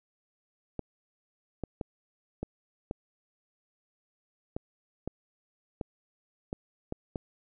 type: clicks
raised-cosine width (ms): 2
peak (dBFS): -20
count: 11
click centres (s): 0.793 / 1.637 / 1.812 / 2.43 / 2.911 / 4.565 / 5.076 / 5.812 / 6.529 / 6.924 / 7.158
effects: none